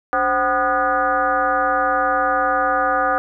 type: tone with frequency modulation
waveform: sine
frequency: 991 Hz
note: B5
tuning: 6 cents sharp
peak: -15 dBFS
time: 0.13-3.18 s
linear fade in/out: 0 ms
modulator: 234 Hz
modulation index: 2.2
effects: none